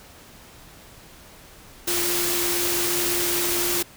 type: tone in noise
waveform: sine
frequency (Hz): 349.2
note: F4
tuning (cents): 0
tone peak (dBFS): -28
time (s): 1.87-3.83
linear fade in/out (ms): 10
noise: white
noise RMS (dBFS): -24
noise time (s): 1.87-3.83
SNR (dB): -7
effects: pink hiss -47 dBFS RMS until 3.96 s